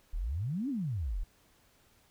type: exponential two-way sweep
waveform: sine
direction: up then down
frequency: 33.94 to 296.9 to 33.94 Hz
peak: -31 dBFS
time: 0.13-1.24 s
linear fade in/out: 10 ms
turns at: 0.69 s
effects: pink hiss -66 dBFS RMS until 2.1 s